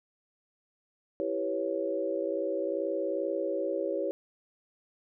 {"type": "chord", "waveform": "sine", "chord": "C# half-diminished seventh", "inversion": "first", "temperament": "equal", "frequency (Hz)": [329.6, 392, 493.9, 554.4], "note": ["E4", "G4", "B4", "C#5"], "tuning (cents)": [0, 0, 0, 0], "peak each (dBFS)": [-35, -34, -36, -32], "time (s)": [1.2, 4.11], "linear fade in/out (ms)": 0, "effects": []}